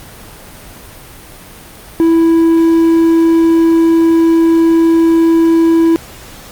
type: tone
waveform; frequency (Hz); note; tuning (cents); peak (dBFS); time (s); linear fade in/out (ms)
triangle; 329.6; E4; 0; -4; 2-5.96; 0
effects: pink hiss -34 dBFS RMS until 6.51 s + Opus 32 kbps